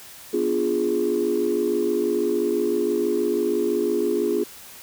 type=chord; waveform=sine; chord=B diminished seventh; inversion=none; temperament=equal; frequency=246.9 / 293.7 / 349.2 / 415.3 Hz; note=B3 / D4 / F4 / Ab4; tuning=0 / 0 / 0 / 0 cents; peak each=-28 / -28 / -23 / -22 dBFS; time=0.33-4.44 s; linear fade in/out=10 ms; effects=tanh soft clip ceiling -12 dBFS + white hiss -43 dBFS RMS until 4.82 s